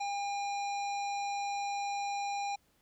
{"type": "harmonic tone", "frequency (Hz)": 806, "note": "G5", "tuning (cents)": 48, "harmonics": [1, 3, 5, 7, 9], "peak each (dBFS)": [-33, -43, -47, -50, -52], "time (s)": [0, 2.56], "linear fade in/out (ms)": 10, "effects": ["pink hiss -71 dBFS RMS until 2.81 s"]}